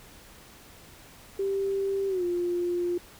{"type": "tone with pitch glide", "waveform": "sine", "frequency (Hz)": [392, 351.3], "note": ["G4", "F4"], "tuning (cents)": [0, 10], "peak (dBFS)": -25, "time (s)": [1.39, 2.98], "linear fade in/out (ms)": 5, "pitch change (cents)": -190, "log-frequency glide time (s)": [2.08, 2.24], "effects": ["pink hiss -51 dBFS RMS until 3.19 s"]}